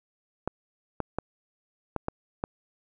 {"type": "clicks", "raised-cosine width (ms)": 1, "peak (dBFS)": -14, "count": 6, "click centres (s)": [0.476, 1.003, 1.186, 1.963, 2.084, 2.439], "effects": []}